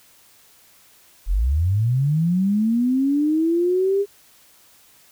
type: linear sweep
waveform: sine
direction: up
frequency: 36.48 to 407 Hz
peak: -16 dBFS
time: 1.26-4.06 s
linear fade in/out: 50 ms
effects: white hiss -53 dBFS RMS until 5.11 s